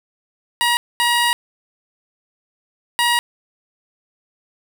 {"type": "tone bursts at uneven times", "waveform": "15% pulse", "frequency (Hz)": 954, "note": "A#5", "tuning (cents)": 40, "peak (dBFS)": -8, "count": 3, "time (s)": [[0.61, 0.77], [1, 1.33], [2.99, 3.19]], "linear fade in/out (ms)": 0, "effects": []}